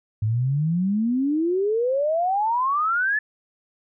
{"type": "exponential sweep", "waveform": "sine", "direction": "up", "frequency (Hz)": [103.83, 1760], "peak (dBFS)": -19, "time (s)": [0.22, 3.19], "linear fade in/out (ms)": 5, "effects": []}